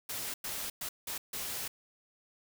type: noise bursts at uneven times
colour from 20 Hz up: white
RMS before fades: -38 dBFS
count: 5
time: 0.09-0.34 / 0.44-0.7 / 0.81-0.89 / 1.07-1.18 / 1.33-1.68 s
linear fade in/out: 5 ms
effects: none